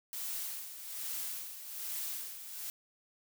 blue noise with tremolo, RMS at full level -38 dBFS, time 0.13-2.7 s, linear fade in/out 0 ms, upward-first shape sine, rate 1.2 Hz, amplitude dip 65%, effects none

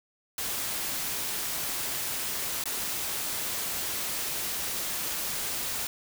white noise with dropouts, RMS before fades -32 dBFS, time 0.38-5.87 s, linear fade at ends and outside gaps 2 ms, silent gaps 2.639-2.656 s, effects none

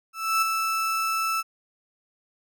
35% pulse tone with ADSR envelope, 1318.5 Hz, E6, in tune, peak -17 dBFS, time 0.13-1.43 s, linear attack 290 ms, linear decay 11 ms, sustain -5 dB, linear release 33 ms, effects none

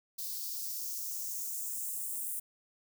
violet noise with high-pass filter sweep, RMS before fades -38 dBFS, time 0.18-2.4 s, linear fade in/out 10 ms, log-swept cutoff 4300 to 9300 Hz, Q 2.6, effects none

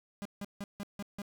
45% pulse tone bursts, 202.1 Hz, G#3, 47 cents flat, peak -37 dBFS, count 6, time 0.22-1.218 s, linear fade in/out 0 ms, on 33 ms, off 160 ms, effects none

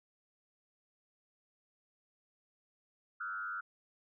sine tone with frequency modulation, 1396.9 Hz, F6, in tune, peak -37 dBFS, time 3.2-3.61 s, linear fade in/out 10 ms, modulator 97.3 Hz, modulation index 1.1, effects none

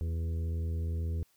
harmonic tone with a mistuned harmonic, 82.41 Hz, E2, in tune, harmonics 1 / 2 / 3 / 4 / 5 / 6, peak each -30 / -44 / -49 / -52 / -50 / -54 dBFS, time 0.01-1.23 s, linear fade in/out 0 ms, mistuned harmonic 4, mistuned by +30 cents, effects white hiss -69 dBFS RMS until 1.36 s

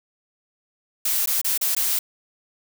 blue noise with dropouts, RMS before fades -22 dBFS, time 1.05-1.99 s, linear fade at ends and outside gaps 5 ms, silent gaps 1.259-1.273 / 1.415-1.445 / 1.577-1.612 / 1.75-1.765 s, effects none

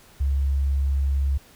sine tone, 68.9 Hz, C#2, 10 cents flat, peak -19 dBFS, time 0.2-1.38 s, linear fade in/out 10 ms, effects pink hiss -52 dBFS RMS until 1.55 s

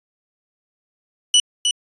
sawtooth tone with echo, 2960 Hz, F#7, in tune, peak -7 dBFS, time 1.34-1.4 s, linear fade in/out 2 ms, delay 310 ms, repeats 1, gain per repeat -5 dB, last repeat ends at 1.71 s, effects resampled to 24000 Hz

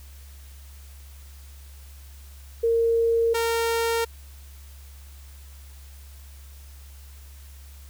sine / sawtooth tone pair in turn, 460.5 / 460.5 Hz, A#4 / A#4, -21 / -21 cents, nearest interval unison, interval 0 cents, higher neither, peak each -18 dBFS, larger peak neither, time 2.63-3.34 / 3.34-4.05 s, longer neither, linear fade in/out 10 ms, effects added 69 Hz sine -42 dBFS peak until 7.89 s + white hiss -53 dBFS RMS until 7.89 s

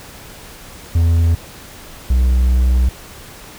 triangle tone pair in turn, 83.6 / 62.63 Hz, E2 / B1, +25 / +25 cents, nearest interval perfect fourth, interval 500 cents, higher first, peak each -8 dBFS, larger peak neither, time 0.95-1.35 / 2.1-2.89 s, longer second, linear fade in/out 5 ms, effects pink hiss -37 dBFS RMS until 3.58 s

